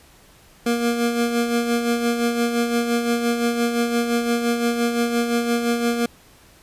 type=tone with tremolo; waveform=25% pulse; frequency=236 Hz; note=A#3; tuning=22 cents sharp; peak=-13 dBFS; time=0.66-6.06 s; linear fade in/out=5 ms; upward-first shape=sine; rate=5.8 Hz; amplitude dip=50%; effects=pink hiss -51 dBFS RMS until 6.62 s + resampled to 32000 Hz